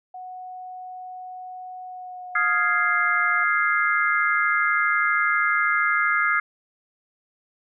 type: tone with pitch glide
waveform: sine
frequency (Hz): 737 to 711.9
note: F#5 to F5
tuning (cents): -7 to +33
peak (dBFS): -34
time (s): 0.14-3.44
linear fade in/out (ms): 5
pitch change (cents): -60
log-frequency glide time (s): 1.84-2.98
type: chord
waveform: sine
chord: F minor seventh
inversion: third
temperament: equal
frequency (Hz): 1244.5 / 1396.9 / 1661.2 / 2093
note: Eb6 / F6 / Ab6 / C7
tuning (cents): 0 / 0 / 0 / 0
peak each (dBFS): -24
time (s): 2.35-6.4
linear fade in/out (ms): 5
effects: none